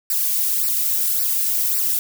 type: noise with flanger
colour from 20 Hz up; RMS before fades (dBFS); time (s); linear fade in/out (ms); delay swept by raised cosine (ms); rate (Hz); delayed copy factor
violet; -20; 0.1-1.99; 2; 0.3 to 2.6; 1.8; -1
effects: none